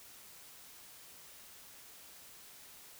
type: silence
effects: white hiss -55 dBFS RMS until 2.99 s